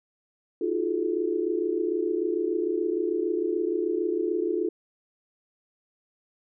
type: tone cluster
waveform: sine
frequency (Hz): 309.9 / 345.8 / 372.5 / 429.7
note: D#4 / F4 / F#4 / A4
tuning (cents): -7 / -17 / +12 / -41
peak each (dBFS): -33 / -27 / -31 / -29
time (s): 0.61-4.69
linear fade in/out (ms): 5
effects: none

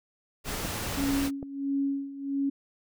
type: noise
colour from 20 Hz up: pink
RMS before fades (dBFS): -33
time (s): 0.44-1.31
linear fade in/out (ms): 50
type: click train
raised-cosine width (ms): 2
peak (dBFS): -24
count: 3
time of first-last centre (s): 0.65-1.428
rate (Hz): 2.57
type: tone with tremolo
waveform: sine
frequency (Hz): 277.2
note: C#4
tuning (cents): 0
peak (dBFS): -24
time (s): 0.97-2.5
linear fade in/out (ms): 10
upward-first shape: sine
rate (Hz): 1.5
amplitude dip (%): 80
effects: none

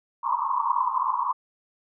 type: band-pass noise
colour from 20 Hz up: pink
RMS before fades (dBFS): -25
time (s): 0.23-1.33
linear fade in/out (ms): 20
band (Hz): 950 to 1100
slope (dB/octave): 96
effects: none

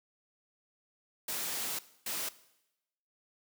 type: noise bursts at uneven times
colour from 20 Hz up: white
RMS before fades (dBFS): -36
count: 2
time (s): 1.28-1.79 / 2.06-2.29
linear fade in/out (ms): 5
effects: noise-tail reverb RT60 0.9 s tail -18 dB re dry + high-pass 150 Hz 12 dB/octave

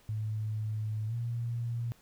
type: tone with pitch glide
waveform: sine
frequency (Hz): 108.1 to 117.88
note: A2 to A#2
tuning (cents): -30 to +20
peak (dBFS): -31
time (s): 0.09-1.92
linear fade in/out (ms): 0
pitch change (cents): +150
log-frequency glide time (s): 1.07-1.14
effects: pink hiss -63 dBFS RMS until 2.01 s

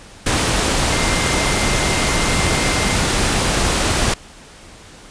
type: tone in noise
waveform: sine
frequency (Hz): 2093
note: C7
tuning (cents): 0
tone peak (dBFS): -26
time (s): 0.92-2.96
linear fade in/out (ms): 5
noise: pink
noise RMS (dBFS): -17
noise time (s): 0.26-4.14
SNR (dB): -12
effects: pink hiss -41 dBFS RMS until 5.1 s + resampled to 22050 Hz

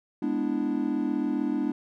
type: chord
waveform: triangle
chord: E dominant seventh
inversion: first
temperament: equal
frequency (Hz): 207.7 / 246.9 / 293.7 / 329.6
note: G#3 / B3 / D4 / E4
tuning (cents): 0 / 0 / 0 / 0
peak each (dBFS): -31 / -28 / -26 / -31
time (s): 0.22-1.72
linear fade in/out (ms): 5
effects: none

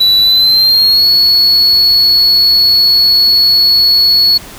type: tone with pitch glide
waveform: triangle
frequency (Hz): 3951 to 4384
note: B7 to C#8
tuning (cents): 0 to -20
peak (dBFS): -4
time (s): 0-4.38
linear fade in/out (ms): 10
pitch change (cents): +180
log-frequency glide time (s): 0.21-1.08
effects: pink hiss -31 dBFS RMS until 4.58 s

